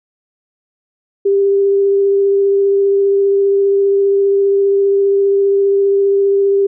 sine tone with vibrato, 396.5 Hz, G4, 20 cents sharp, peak -9 dBFS, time 1.25-6.67 s, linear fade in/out 10 ms, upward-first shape sine, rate 15 Hz, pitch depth 10 cents each way, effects none

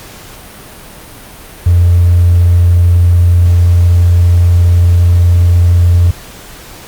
triangle tone with hard clipping, 87.31 Hz, F2, in tune, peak -4 dBFS, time 1.66-6.11 s, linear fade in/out 5 ms, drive 3 dB, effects pink hiss -32 dBFS RMS until 6.87 s + Opus 48 kbps

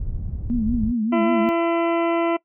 pink low-pass noise, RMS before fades -27 dBFS, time 0-0.92 s, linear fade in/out 5 ms, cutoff 110 Hz, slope 12 dB/octave
sine tone with vibrato, 228.2 Hz, A#3, 37 cents flat, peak -19 dBFS, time 0.5-1.49 s, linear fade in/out 0 ms, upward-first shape triangle, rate 5.2 Hz, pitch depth 150 cents each way
harmonic tone, 336.5 Hz, E4, 36 cents sharp, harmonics 1 / 2 / 3 / 4 / 6 / 7 / 8 / 9, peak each -20 / -23 / -28 / -31 / -34 / -38 / -40 / -42 dBFS, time 1.12-2.37 s, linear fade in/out 10 ms
effects noise-tail reverb RT60 0.1 s tail -21 dB re dry

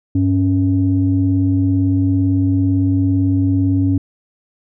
sine tone pair together, 98.35 / 277.2 Hz, G2 / C#4, +6 / 0 cents, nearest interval octave + tritone, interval 1794 cents, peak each -14 dBFS, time 0.15-3.98 s, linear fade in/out 5 ms, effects tanh soft clip ceiling -5 dBFS

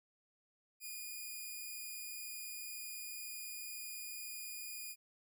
5% pulse tone, 2446 Hz, D#7, 30 cents flat, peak -34 dBFS, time 0.8-4.96 s, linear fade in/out 50 ms, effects none

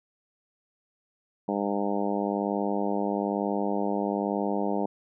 harmonic tone, 101.1 Hz, G#2, 46 cents flat, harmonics 2 / 3 / 4 / 5 / 6 / 7 / 8 / 9, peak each -30 / -32 / -33 / -34 / -35 / -35 / -36 / -37 dBFS, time 1.48-4.86 s, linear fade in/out 5 ms, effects none

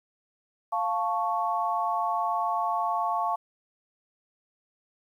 sine chord, F augmented, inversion none, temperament equal, 698.5 / 880 / 1108.7 Hz, F5 / A5 / C#6, 0 / 0 / 0 cents, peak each -29 dBFS, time 0.72-3.36 s, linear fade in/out 10 ms, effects 10-bit

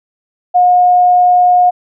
sine tone, 719 Hz, F#5, 50 cents flat, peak -5 dBFS, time 0.54-1.71 s, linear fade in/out 20 ms, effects none

